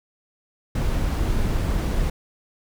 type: noise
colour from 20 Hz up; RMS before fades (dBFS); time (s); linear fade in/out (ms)
brown; -22; 0.75-2.1; 5
effects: none